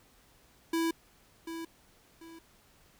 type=tone with echo; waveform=square; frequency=329.6 Hz; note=E4; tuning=in tune; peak=-28 dBFS; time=0.73-0.91 s; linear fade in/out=5 ms; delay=740 ms; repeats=2; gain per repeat=-10 dB; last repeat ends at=2.39 s; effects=pink hiss -63 dBFS RMS until 2.99 s